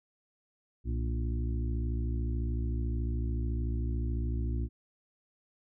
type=harmonic tone with a mistuned harmonic; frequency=58.27 Hz; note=A#1; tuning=in tune; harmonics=1 / 2 / 4 / 5 / 6; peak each=-30 / -36 / -42 / -44 / -46 dBFS; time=0.84-4.69 s; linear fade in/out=50 ms; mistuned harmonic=1; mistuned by=+130 cents; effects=none